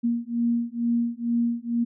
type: beating tone pair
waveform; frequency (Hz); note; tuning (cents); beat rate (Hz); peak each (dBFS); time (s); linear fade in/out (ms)
sine; 234.4 / 236.6; A#3 / A#3; +10 / +26; 2.2; -25 / -25; 0.03-1.85; 20
effects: none